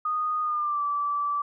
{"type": "tone with pitch glide", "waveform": "sine", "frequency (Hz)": [1236, 1159.9], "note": ["D#6", "D6"], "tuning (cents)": [-12, -22], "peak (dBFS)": -24, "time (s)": [0.05, 1.42], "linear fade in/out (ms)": 5, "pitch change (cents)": -110, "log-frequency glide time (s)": [0.42, 0.83], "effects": []}